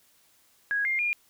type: tone with pitch steps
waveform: sine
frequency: 1653 / 2114 / 2417 Hz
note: G#6 / C7 / D7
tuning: -9 / +17 / +49 cents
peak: -24 dBFS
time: 0.71-1.13 s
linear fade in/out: 0 ms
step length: 140 ms
effects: white hiss -63 dBFS RMS until 1.29 s